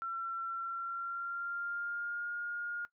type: tone with pitch glide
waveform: sine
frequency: 1354 to 1422.1 Hz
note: E6 to F6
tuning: +46 to +31 cents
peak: -35 dBFS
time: 0.02-2.85 s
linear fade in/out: 0 ms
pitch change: +85 cents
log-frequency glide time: 0.51-2.29 s
effects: noise-tail reverb RT60 0.1 s tail -18 dB re dry